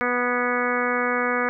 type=harmonic tone with a mistuned harmonic; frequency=245.9 Hz; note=B3; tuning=7 cents flat; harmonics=1 / 2 / 3 / 4 / 5 / 6 / 7 / 8 / 9; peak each=-29 / -26 / -32 / -32 / -27 / -29 / -30 / -32 / -31 dBFS; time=0.01-1.49 s; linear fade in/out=0 ms; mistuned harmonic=7; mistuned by=-24 cents; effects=none